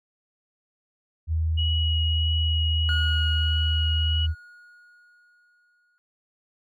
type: tone with pitch glide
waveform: sine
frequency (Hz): 80.3 to 79.65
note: E2 to D#2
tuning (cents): -45 to +41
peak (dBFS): -21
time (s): 1.27-4.35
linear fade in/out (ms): 50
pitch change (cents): -14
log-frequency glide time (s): 2.49-3.33
type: tone with vibrato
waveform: sine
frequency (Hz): 2909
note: F#7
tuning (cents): -30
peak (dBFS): -26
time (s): 1.57-4.27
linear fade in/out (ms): 20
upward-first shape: triangle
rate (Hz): 1.6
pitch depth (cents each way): 8
type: tone with exponential decay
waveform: triangle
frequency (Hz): 1442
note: F#6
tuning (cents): -45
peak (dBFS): -24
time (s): 2.89-5.98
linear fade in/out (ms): 0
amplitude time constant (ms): 670
effects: none